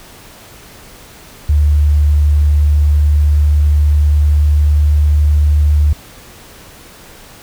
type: tone with pitch glide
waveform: sine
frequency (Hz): 74 to 74.43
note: D2 to D2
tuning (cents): +14 to +24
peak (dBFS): -7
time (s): 1.49-5.93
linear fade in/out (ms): 5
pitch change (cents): +10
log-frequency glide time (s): 2.86-5.71
effects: pink hiss -38 dBFS RMS until 7.42 s